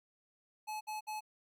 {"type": "tone bursts", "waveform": "square", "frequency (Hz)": 857, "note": "A5", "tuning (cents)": -46, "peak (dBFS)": -39, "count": 3, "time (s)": [0.67, 1.208], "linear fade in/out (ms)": 20, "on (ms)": 140, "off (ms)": 59, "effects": []}